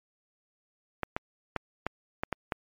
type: clicks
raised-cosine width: 0.5 ms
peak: -14 dBFS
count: 7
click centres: 1.033 / 1.165 / 1.563 / 1.866 / 2.235 / 2.327 / 2.522 s
effects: MP3 64 kbps